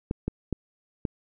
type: clicks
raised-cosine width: 3 ms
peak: -14 dBFS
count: 4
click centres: 0.111 / 0.28 / 0.527 / 1.052 s
effects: none